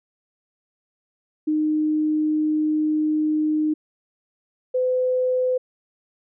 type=tone pair in turn; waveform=sine; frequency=307.1 / 507.6 Hz; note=D#4 / B4; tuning=-23 / +47 cents; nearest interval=major sixth; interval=870 cents; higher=second; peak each=-18 dBFS; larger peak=neither; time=1.47-3.74 / 4.74-5.58 s; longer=first; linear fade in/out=10 ms; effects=none